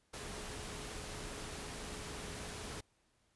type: tone in noise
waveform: sine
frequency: 421.9 Hz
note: G#4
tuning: 27 cents sharp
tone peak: -54 dBFS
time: 0.13-2.81 s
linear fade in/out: 10 ms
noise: pink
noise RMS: -45 dBFS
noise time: 0.13-2.81 s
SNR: -12 dB
effects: pink hiss -75 dBFS RMS until 3.35 s + resampled to 24000 Hz